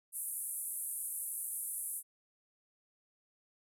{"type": "band-pass noise", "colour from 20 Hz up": "white", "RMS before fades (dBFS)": -40, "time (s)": [0.12, 2.03], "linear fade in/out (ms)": 50, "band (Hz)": [9200, 12000], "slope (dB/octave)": 48, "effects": []}